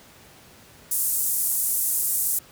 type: band-pass noise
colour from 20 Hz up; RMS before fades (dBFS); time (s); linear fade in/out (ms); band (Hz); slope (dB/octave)
pink; -24; 0.91-2.39; 5; 8900 to 16000; 24
effects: pink hiss -50 dBFS RMS until 2.51 s + high-pass 60 Hz 12 dB/octave